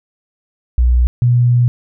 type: tone pair in turn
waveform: sine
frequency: 60.9 / 121.8 Hz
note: B1 / B2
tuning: -24 / -24 cents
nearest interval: octave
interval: 1200 cents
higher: second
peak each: -8 dBFS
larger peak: neither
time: 0.78-1.07 / 1.22-1.68 s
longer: second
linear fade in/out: 0 ms
effects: none